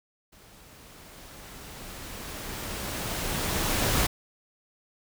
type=noise with level ramp; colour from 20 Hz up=pink; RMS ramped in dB=-54 to -24 dBFS; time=0.32-4.07 s; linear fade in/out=10 ms; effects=none